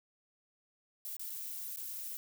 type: noise with dropouts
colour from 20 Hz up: violet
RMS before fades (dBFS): -42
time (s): 1.05-2.17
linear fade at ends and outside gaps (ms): 0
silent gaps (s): 1.166-1.195 / 1.297-1.302 / 1.761-1.772
effects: none